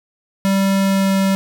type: tone with pitch glide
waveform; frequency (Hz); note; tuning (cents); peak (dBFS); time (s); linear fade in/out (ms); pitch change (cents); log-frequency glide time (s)
square; 194.8 to 193.68; G3 to G3; -11 to -21; -14; 0.45-1.35; 0; -10; 0.8-1.15
effects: none